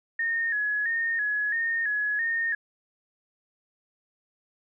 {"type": "tone with vibrato", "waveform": "sine", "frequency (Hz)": 1760, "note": "A6", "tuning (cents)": 0, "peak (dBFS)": -24, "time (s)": [0.19, 2.55], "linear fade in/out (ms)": 5, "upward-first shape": "square", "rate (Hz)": 1.5, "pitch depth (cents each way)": 73, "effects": []}